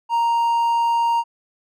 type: tone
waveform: triangle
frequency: 932.3 Hz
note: A#5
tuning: in tune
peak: -14 dBFS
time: 0.09-1.24 s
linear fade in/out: 50 ms
effects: none